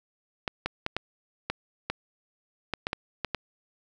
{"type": "clicks", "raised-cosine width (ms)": 0.3, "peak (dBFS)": -12, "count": 11, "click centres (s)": [0.478, 0.66, 0.864, 0.966, 1.5, 1.9, 2.737, 2.869, 2.931, 3.247, 3.347], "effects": []}